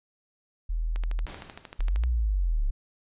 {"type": "tone", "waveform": "sine", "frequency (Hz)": 40.65, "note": "E1", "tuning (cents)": -23, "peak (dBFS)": -25, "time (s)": [0.69, 1.26], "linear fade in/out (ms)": 10}
{"type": "click train", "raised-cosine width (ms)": 0.3, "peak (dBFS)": -23, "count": 15, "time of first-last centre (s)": [0.96, 2.037], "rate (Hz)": 13}
{"type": "noise with exponential decay", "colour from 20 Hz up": "pink", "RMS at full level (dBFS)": -40, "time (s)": [1.27, 2.24], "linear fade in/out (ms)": 5, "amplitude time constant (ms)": 210}
{"type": "linear two-way sweep", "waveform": "sine", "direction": "up then down", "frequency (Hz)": [31.66, 62.2, 31.66], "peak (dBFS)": -22, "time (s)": [1.79, 2.71], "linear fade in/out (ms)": 10, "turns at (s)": 2.06}
{"effects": ["resampled to 8000 Hz"]}